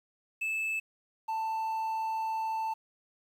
triangle tone pair in turn, 2620 / 887 Hz, E7 / A5, -11 / +14 cents, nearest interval octave + perfect fifth, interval 1875 cents, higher first, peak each -28 dBFS, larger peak neither, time 0.41-0.8 / 1.28-2.74 s, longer second, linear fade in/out 10 ms, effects 10-bit

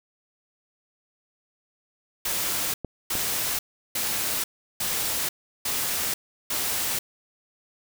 white noise bursts, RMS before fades -27 dBFS, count 6, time 2.25-6.99 s, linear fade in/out 5 ms, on 490 ms, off 360 ms
clicks, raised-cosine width 2 ms, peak -18 dBFS, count 2, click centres 2.847 / 3.153 s
effects none

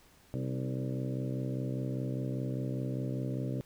harmonic tone with a mistuned harmonic, 65 Hz, C2, 11 cents flat, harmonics 2 / 3 / 4 / 5 / 6 / 7 / 8 / 9, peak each -34 / -41 / -40 / -42 / -47 / -46 / -47 / -47 dBFS, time 0.34-3.61 s, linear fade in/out 0 ms, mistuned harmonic 5, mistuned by -39 cents, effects pink hiss -62 dBFS RMS until 3.65 s

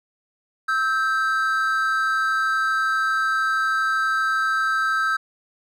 triangle tone pair together, 1300.7 / 1568 Hz, E6 / G6, -24 / 0 cents, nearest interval minor third, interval 324 cents, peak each -20 dBFS, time 0.68-5.17 s, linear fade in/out 10 ms, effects none

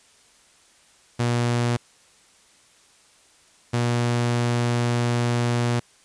sawtooth tone pair in turn, 120 / 120 Hz, B2 / B2, -49 / -49 cents, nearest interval unison, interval 0 cents, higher neither, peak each -16 dBFS, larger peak neither, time 1.19-1.77 / 3.73-5.8 s, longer second, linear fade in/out 10 ms, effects white hiss -56 dBFS RMS until 6.04 s + resampled to 22050 Hz

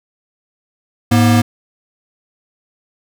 square tone pair together, 106.08 / 239.1 Hz, G#2 / A#3, +37 / +44 cents, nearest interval octave + major second, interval 1407 cents, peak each -12 / -12 dBFS, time 1.11-1.42 s, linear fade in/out 10 ms, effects none

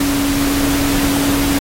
sine tone in noise, 280.9 Hz, C#4, 23 cents sharp, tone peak -15 dBFS, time 0-1.59 s, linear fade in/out 5 ms, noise pink, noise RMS -20 dBFS, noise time 0-1.59 s, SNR +2 dB, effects AAC 48 kbps

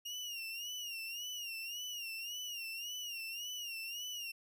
30% pulse tone with vibrato, 2824 Hz, F7, 19 cents sharp, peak -38 dBFS, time 0.05-4.32 s, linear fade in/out 10 ms, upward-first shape sine, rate 1.8 Hz, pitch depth 100 cents each way, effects none

